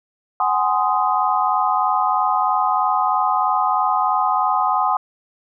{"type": "chord", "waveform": "sine", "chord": "Ab dominant seventh", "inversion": "third", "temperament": "just", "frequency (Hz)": [747.5, 830.6, 1038.3, 1245.9], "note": ["Gb5", "Ab5", "C6", "Eb6"], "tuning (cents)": [17, 0, -14, 2], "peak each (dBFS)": -21, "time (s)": [0.4, 4.97], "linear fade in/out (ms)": 2, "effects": []}